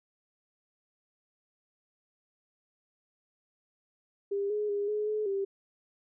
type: tone with pitch steps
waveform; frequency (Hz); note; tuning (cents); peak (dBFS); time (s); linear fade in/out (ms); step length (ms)
sine; 400.3 / 419.8 / 406.7 / 421.8 / 426.9 / 393.1; G4 / G#4 / G#4 / G#4 / G#4 / G4; +36 / +19 / -36 / +27 / +48 / +5; -28; 4.31-5.45; 10; 190
effects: none